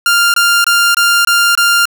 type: tone bursts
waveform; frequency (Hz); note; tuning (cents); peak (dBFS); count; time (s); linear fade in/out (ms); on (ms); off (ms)
sawtooth; 1396.9; F6; 0; -4; 6; 0.06-1.855; 2; 280; 23
effects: none